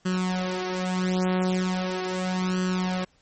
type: tone with flanger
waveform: sawtooth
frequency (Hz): 184.1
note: F#3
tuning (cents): -8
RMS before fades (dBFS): -26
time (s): 0.05-3.05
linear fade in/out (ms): 10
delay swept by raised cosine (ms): 0.66 to 5.36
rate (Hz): 0.39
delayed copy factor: +0.75
effects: pink hiss -63 dBFS RMS until 3.21 s + MP3 32 kbps